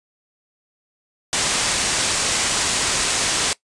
white low-pass noise, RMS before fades -21 dBFS, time 1.33-3.53 s, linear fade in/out 0 ms, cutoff 9100 Hz, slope 48 dB/octave, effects noise-tail reverb RT60 0.1 s tail -20 dB re dry + resampled to 24000 Hz

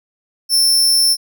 sawtooth tone, 5360 Hz, E8, 28 cents sharp, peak -8 dBFS, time 0.49-1.17 s, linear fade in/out 50 ms, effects none

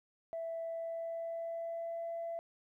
sine tone with pitch glide, 661 to 671.4 Hz, E5 to E5, +5 to +32 cents, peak -36 dBFS, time 0.33-2.39 s, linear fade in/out 0 ms, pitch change +27 cents, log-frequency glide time 0.61-2.08 s, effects tanh soft clip ceiling -33 dBFS + 13-bit

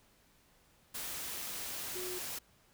sine tone in noise, 364.2 Hz, F#4, 27 cents flat, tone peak -41 dBFS, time 1.95-2.19 s, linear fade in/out 10 ms, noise white, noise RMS -41 dBFS, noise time 0.94-2.39 s, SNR -3 dB, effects pink hiss -67 dBFS RMS until 2.73 s

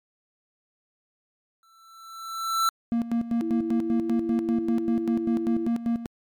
square tone with exponential growth, 1334 Hz, E6, 20 cents sharp, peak -19 dBFS, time 1.63-2.69 s, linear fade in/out 1 ms, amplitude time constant 230 ms
triangle tone with tremolo, 233.1 Hz, A#3, in tune, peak -19 dBFS, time 2.92-6.06 s, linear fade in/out 0 ms, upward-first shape square, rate 5.1 Hz, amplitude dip 75%
sine tone with pitch glide, 329.4 to 334.4 Hz, E4 to E4, -1 to +25 cents, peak -26 dBFS, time 3.41-5.68 s, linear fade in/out 10 ms, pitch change +26 cents, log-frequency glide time 3.54-4.11 s
effects MP3 96 kbps

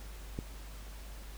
click, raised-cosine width 3 ms, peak -23 dBFS, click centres 0.389 s, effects added 50 Hz sine -44 dBFS peak until 1.37 s + pink hiss -53 dBFS RMS until 1.37 s

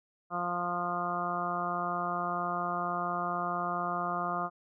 harmonic tone, 175.6 Hz, F3, 10 cents sharp, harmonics 1 / 2 / 3 / 4 / 5 / 6 / 7 / 8, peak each -40 / -42 / -44 / -35 / -44 / -38 / -34 / -43 dBFS, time 0.3-4.5 s, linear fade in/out 50 ms, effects none

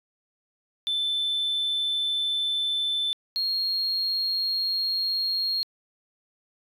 sine tone pair in turn, 3527 / 4261 Hz, A7 / C8, +3 / +31 cents, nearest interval minor third, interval 328 cents, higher second, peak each -22 dBFS, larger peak neither, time 0.87-3.13 / 3.36-5.63 s, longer second, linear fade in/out 0 ms, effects tanh soft clip ceiling -21 dBFS

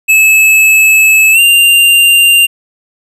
square tone with pitch glide, 2600 to 2787 Hz, E7 to F7, -24 to -4 cents, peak -4 dBFS, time 0.08-2.47 s, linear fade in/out 20 ms, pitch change +120 cents, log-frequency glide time 1.32-1.4 s, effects none

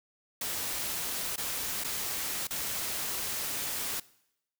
white noise with dropouts, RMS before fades -34 dBFS, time 0.41-4 s, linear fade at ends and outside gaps 5 ms, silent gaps 1.361-1.378 / 1.839-1.844 / 2.472-2.506 s, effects noise-tail reverb RT60 0.8 s tail -21 dB re dry

